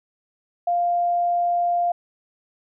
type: tone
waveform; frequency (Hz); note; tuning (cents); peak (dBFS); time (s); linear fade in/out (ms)
sine; 698.5; F5; 0; -18; 0.67-1.92; 5
effects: none